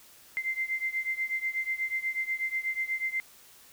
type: beating tone pair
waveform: sine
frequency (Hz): 2080 / 2088.2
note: C7 / C7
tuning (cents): -11 / -4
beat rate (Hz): 8.2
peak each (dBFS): -31 / -33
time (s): 0.37-3.2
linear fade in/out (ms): 0
effects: white hiss -55 dBFS RMS until 3.72 s